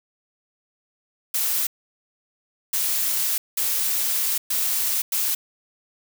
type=noise bursts at uneven times; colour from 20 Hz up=blue; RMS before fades=-23 dBFS; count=5; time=1.34-1.67 / 2.73-3.38 / 3.57-4.38 / 4.5-5.02 / 5.12-5.35 s; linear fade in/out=5 ms; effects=none